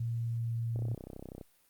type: tone with pitch glide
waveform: sine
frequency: 116.54 to 115.8 Hz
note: A#2 to A#2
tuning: 0 to -11 cents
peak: -31 dBFS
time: 0-0.95 s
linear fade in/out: 5 ms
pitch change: -11 cents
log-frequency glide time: 0.17-0.53 s
type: click train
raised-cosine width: 2 ms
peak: -30 dBFS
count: 22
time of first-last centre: 0.76-1.412 s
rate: 32.2 Hz
effects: white hiss -68 dBFS RMS until 1.69 s + Opus 48 kbps